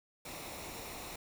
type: noise with comb filter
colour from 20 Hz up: pink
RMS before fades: -45 dBFS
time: 0.25-1.16 s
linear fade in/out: 5 ms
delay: 0.63 ms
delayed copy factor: -0.5
effects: none